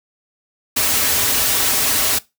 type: noise with comb filter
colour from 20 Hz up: white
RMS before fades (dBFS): -17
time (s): 0.76-2.19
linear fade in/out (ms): 10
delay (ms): 5.7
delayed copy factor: -0.65
effects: noise-tail reverb RT60 0.2 s tail -19 dB re dry